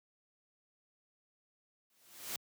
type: noise with exponential growth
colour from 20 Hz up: white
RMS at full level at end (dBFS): -37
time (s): 1.9-2.36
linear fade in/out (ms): 2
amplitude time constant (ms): 100
effects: high-pass 100 Hz 12 dB/octave